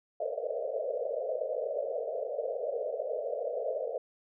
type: band-pass noise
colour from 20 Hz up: pink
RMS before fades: -34 dBFS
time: 0.2-3.98 s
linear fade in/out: 5 ms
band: 450 to 660 Hz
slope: 96 dB/octave
effects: none